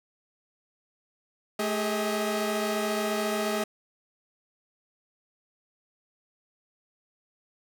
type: tone cluster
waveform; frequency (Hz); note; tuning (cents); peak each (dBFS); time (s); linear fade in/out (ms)
sawtooth; 217.1 / 405.7 / 637; A3 / G#4 / D#5; -23 / -41 / +41; -27; 1.59-3.64; 5
effects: none